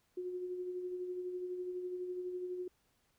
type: tone with tremolo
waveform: sine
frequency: 362 Hz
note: F#4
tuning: 38 cents flat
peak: -36 dBFS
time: 0.17-2.68 s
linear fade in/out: 5 ms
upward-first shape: sine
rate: 12 Hz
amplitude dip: 40%
effects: pink hiss -75 dBFS RMS until 3.18 s